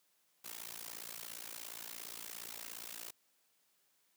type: noise with amplitude modulation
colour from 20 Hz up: white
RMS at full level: -43 dBFS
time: 0.44-3.11 s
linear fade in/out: 10 ms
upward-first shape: sine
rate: 57.2 Hz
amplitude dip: 100%
effects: white hiss -75 dBFS RMS until 4.16 s + high-pass 150 Hz 12 dB/octave